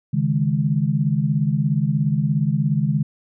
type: chord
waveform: sine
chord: C# suspended second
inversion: none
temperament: equal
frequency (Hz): 138.59 / 155.56 / 207.7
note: C#3 / D#3 / G#3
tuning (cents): 0 / 0 / 0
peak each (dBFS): -21 / -20 / -23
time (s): 0.13-3.03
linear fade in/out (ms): 10
effects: none